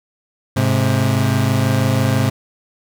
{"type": "tone pair together", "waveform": "30% pulse", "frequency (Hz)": [105.4, 131.54], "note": ["G#2", "C3"], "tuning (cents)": [26, 10], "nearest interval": "major third", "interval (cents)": 384, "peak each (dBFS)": -14, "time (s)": [0.56, 2.3], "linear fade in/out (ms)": 10, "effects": []}